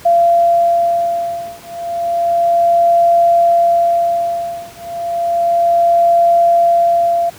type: beating tone pair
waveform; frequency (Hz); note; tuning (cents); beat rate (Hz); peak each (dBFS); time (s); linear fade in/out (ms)
sine; 685 / 685.32; F5 / F5; -34 / -33; 0.32; -13; 0.05-7.3; 10
effects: pink hiss -38 dBFS RMS until 7.38 s + high-pass 80 Hz 12 dB/octave